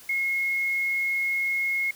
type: tone with quantisation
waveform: sine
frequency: 2163 Hz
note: C#7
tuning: 43 cents flat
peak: -23 dBFS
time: 0.09-1.91 s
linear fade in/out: 5 ms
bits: 8
effects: white hiss -49 dBFS RMS until 1.95 s